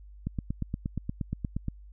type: click train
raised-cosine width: 5 ms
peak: -18 dBFS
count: 13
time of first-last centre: 0.27-1.683 s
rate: 8.49 Hz
effects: added 50 Hz sine -46 dBFS peak until 1.92 s